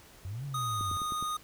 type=exponential two-way sweep; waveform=sine; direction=up then down; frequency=87.31 to 144.4 to 87.31 Hz; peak=-35 dBFS; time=0.25-0.97 s; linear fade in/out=0 ms; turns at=0.45 s
type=tone with pitch glide; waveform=square; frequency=1244.5 to 1235.9 Hz; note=D#6 to D#6; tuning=0 to -12 cents; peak=-32 dBFS; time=0.54-1.37 s; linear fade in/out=5 ms; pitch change=-12 cents; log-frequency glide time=0.7-0.83 s
type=click train; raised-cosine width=3 ms; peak=-29 dBFS; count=5; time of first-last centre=0.81-1.226 s; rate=9.62 Hz
effects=pink hiss -55 dBFS RMS until 1.43 s